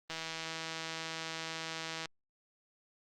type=click train; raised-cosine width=0.2 ms; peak=-22 dBFS; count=318; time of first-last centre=0.1-2.057 s; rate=162 Hz; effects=Opus 32 kbps